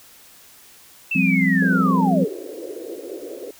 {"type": "linear sweep", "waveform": "sine", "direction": "down", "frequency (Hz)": [2700, 392], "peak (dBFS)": -20, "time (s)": [1.11, 2.28], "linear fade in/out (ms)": 5}
{"type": "chord", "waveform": "sine", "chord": "F suspended second", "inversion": "none", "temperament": "equal", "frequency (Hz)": [174.61, 196, 261.6], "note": ["F3", "G3", "C4"], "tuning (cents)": [0, 0, 0], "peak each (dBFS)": -20, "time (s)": [1.15, 2.25], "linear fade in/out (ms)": 10}
{"type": "band-pass noise", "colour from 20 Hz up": "white", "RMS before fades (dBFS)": -33, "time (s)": [1.62, 3.51], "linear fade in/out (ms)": 5, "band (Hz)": [320, 520], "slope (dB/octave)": 48}
{"effects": ["white hiss -48 dBFS RMS until 3.59 s"]}